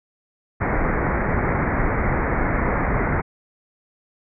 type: low-pass noise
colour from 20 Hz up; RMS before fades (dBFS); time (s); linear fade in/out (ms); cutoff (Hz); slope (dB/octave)
pink; -21; 0.6-3.22; 20; 2200; 96
effects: none